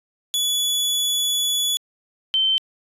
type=tone pair in turn; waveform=sawtooth / sine; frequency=3416 / 3097 Hz; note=G#7 / G7; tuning=+48 / -22 cents; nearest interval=major second; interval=170 cents; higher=first; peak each=-16 dBFS; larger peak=neither; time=0.34-1.77 / 2.34-2.58 s; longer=first; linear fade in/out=0 ms; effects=resampled to 32000 Hz